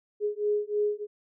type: beating tone pair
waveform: sine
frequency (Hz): 415.3 / 418.5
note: G#4 / G#4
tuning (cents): 0 / +13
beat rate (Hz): 3.2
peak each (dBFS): -28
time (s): 0.2-1.07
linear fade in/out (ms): 50
effects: none